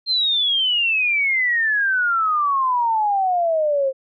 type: exponential sweep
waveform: sine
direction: down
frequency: 4196 to 523.3 Hz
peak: -16 dBFS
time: 0.06-3.93 s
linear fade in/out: 50 ms
effects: none